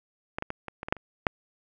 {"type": "clicks", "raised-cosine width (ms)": 0.5, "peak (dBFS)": [-15, -16, -17, -21, -20, -19, -7, -29, -6], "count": 9, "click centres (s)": [0.385, 0.424, 0.504, 0.683, 0.831, 0.885, 0.925, 0.967, 1.268], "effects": []}